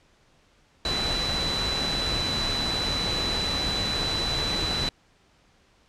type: tone in noise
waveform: sine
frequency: 3981 Hz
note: B7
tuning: 13 cents sharp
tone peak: -26 dBFS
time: 0.85-4.89 s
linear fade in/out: 2 ms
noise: pink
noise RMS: -29 dBFS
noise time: 0.85-4.89 s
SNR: 0 dB
effects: pink hiss -61 dBFS RMS until 5.88 s + low-pass 6000 Hz 12 dB/octave